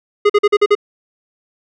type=tone bursts; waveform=square; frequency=413.5 Hz; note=G#4; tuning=8 cents flat; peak=-8 dBFS; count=6; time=0.25-0.752 s; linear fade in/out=10 ms; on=47 ms; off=44 ms; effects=low-pass 3000 Hz 12 dB/octave